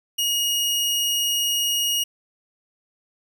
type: tone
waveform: sawtooth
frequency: 2875 Hz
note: F7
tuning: 50 cents sharp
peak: -17 dBFS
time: 0.18-2.04 s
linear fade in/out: 10 ms
effects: none